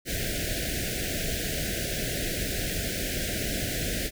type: band-stop noise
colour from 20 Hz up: pink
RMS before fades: -30 dBFS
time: 0.05-4.11 s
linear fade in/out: 50 ms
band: 710 to 1500 Hz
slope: 96 dB/octave
effects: none